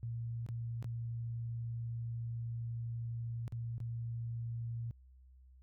sine tone with dropouts, 116.5 Hz, A#2, 1 cent flat, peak -37 dBFS, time 0.03-4.91 s, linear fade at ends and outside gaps 0 ms, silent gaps 0.464-0.488 / 0.826-0.844 / 3.479-3.523 / 3.781-3.803 s, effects added 64 Hz sine -57 dBFS peak until 5.62 s

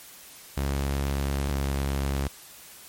sawtooth tone pair in turn, 69.3 / 68.86 Hz, C#2 / C#2, 0 / -11 cents, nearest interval unison, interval 11 cents, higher first, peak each -21 dBFS, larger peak neither, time 0.57-1.49 / 1.49-2.28 s, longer first, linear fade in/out 5 ms, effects white hiss -47 dBFS RMS until 2.88 s + MP3 64 kbps

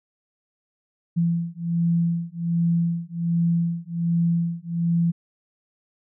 sine beating tone pair, 168.6 / 169.9 Hz, E3 / F3, +39 / -47 cents, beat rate 1.3 Hz, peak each -23 dBFS, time 1.16-5.12 s, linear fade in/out 20 ms, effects none

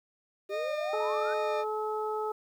sine exponential sweep, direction up, 384.5 to 1568 Hz, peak -36 dBFS, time 0.49-1.34 s, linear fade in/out 10 ms
40% pulse tone with vibrato, 610 Hz, D#5, 34 cents flat, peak -30 dBFS, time 0.49-1.65 s, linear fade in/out 50 ms, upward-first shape triangle, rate 2.5 Hz, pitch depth 18 cents each way
harmonic tone, 429.8 Hz, A4, 41 cents flat, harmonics 1 / 2 / 3, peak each -32 / -35 / -37 dBFS, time 0.93-2.32 s, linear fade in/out 5 ms
effects low-pass 4000 Hz 12 dB/octave + 10-bit

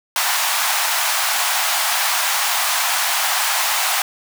pink high-pass noise, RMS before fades -19 dBFS, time 0.16-4.02 s, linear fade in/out 2 ms, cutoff 710 Hz, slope 48 dB/octave, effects none

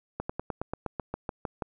slowing click train, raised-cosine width 1 ms, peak -17 dBFS, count 12, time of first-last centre 0.2-1.622 s, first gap 95 ms, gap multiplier 1.06, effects none

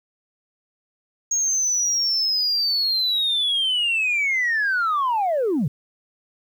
sine linear sweep, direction down, 6590 to 118 Hz, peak -17 dBFS, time 1.31-5.68 s, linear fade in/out 5 ms, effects tanh soft clip ceiling -16 dBFS + 9-bit

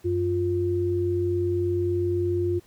sine tone pair together, 94.24 / 350.9 Hz, F#2 / F4, +32 / +8 cents, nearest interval octave + major seventh, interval 2276 cents, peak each -27 / -23 dBFS, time 0.04-2.6 s, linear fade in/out 20 ms, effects pink hiss -58 dBFS RMS until 2.66 s

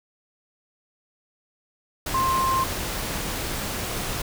sine tone in noise, 1055 Hz, C6, 14 cents sharp, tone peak -20 dBFS, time 2.14-2.64 s, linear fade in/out 5 ms, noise pink, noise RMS -29 dBFS, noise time 2.06-4.22 s, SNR +6 dB, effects none

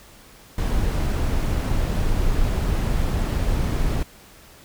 brown noise, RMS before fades -21 dBFS, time 0.58-4.03 s, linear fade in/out 2 ms, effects pink hiss -48 dBFS RMS until 4.64 s

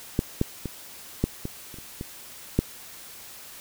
clicks, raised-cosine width 3 ms, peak -8 / -8 / -17 / -8 / -17 / -29 / -29 / -19 / -6 dBFS, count 9, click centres 0.191 / 0.414 / 0.657 / 1.24 / 1.454 / 1.742 / 1.786 / 2.011 / 2.59 s, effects white hiss -44 dBFS RMS until 3.6 s

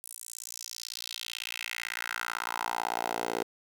10% pulse tone with high-pass filter sweep, 58 Hz, A#1, 8 cents flat, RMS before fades -36 dBFS, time 0.04-3.43 s, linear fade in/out 0 ms, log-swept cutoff 10000 to 470 Hz, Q 2.8, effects 9-bit

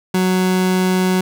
30% pulse tone, 185 Hz, F#3, in tune, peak -11 dBFS, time 0.14-1.21 s, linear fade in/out 5 ms, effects none

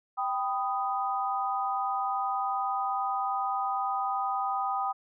sine chord, G augmented, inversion none, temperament equal with one note detuned, 784 / 993.5 / 1244.5 Hz, G5 / B5 / D#6, 0 / +10 / 0 cents, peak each -30 / -35 / -31 dBFS, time 0.17-4.93 s, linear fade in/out 20 ms, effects none

